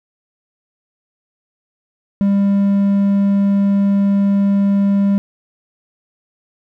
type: tone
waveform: triangle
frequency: 199.2 Hz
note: G3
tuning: 28 cents sharp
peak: -9 dBFS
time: 2.21-5.18 s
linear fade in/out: 0 ms
effects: none